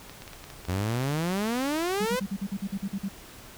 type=clicks; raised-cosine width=0.2 ms; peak=-25 dBFS; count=10; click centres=0.096 / 0.221 / 0.278 / 0.333 / 0.441 / 0.502 / 0.652 / 0.904 / 0.947 / 1.027 s
type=exponential sweep; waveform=sawtooth; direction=up; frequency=87.3 to 523.3 Hz; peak=-22 dBFS; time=0.68-2.2 s; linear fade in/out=10 ms
type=tone bursts; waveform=sine; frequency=196 Hz; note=G3; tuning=in tune; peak=-27 dBFS; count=11; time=2-3.088 s; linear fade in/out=10 ms; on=58 ms; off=45 ms
effects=pink hiss -47 dBFS RMS until 3.57 s